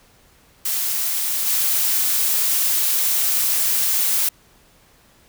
blue noise with level steps, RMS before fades -22 / -19 dBFS, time 0.65-4.29 s, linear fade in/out 5 ms, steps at 1.46 s, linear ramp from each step 20 ms, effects pink hiss -54 dBFS RMS until 5.28 s

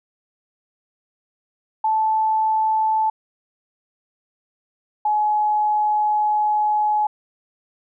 sine tone pair in turn, 874 / 845.7 Hz, A5 / G#5, -12 / +31 cents, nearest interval minor second, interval 57 cents, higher first, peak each -16 dBFS, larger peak neither, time 1.84-3.1 / 5.05-7.07 s, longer second, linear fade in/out 5 ms, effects none

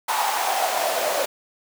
pink noise with high-pass filter sweep, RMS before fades -23 dBFS, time 0.08-1.26 s, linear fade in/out 10 ms, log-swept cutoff 900 to 570 Hz, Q 5.4, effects none

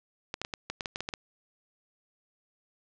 clicks, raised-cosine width 0.2 ms, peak -16 dBFS, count 11, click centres 0.341 / 0.416 / 0.449 / 0.538 / 0.7 / 0.808 / 0.858 / 0.959 / 1.006 / 1.089 / 1.138 s, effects low-pass 7000 Hz 12 dB/octave

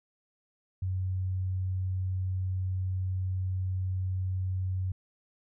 sine tone, 93.2 Hz, F#2, 13 cents sharp, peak -28 dBFS, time 0.82-4.92 s, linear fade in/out 5 ms, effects none

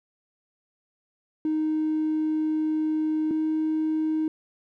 triangle tone pair in turn, 311.1 / 313.4 Hz, D#4 / D#4, 0 / +13 cents, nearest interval unison, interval 13 cents, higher second, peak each -19 dBFS, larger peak neither, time 1.45-3.31 / 3.31-4.28 s, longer first, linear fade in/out 2 ms, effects tanh soft clip ceiling -19 dBFS

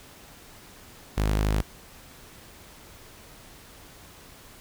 sawtooth tone, 52 Hz, G#1, 3 cents sharp, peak -18 dBFS, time 1.17-1.62 s, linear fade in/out 10 ms, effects pink hiss -49 dBFS RMS until 4.6 s

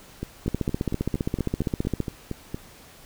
two click trains, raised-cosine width 3 ms, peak -11 / -16 dBFS, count 24 / 11, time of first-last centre 0.48-2.003 / 0.23-2.545 s, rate 15.1 / 4.32 Hz, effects pink hiss -49 dBFS RMS until 3.05 s

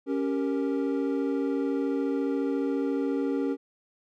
triangle chord, G diminished, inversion second, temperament equal, 277.2 / 392 / 466.2 Hz, Db4 / G4 / Bb4, 0 / 0 / 0 cents, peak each -25 / -30 / -30 dBFS, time 0.06-3.57 s, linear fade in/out 50 ms, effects none

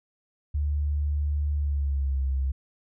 sine tone with pitch glide, 73.3 to 66.83 Hz, D2 to C2, -3 to +37 cents, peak -23 dBFS, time 0.54-2.52 s, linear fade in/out 10 ms, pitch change -160 cents, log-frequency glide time 1.55-2.21 s, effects none

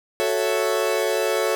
40% pulse chord, F# minor seventh, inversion none, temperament equal, 370 / 440 / 554.4 / 659.3 Hz, F#4 / A4 / C#5 / E5, 0 / 0 / 0 / 0 cents, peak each -26 / -23 / -24 / -27 dBFS, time 0.2-1.55 s, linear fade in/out 0 ms, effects 8-bit

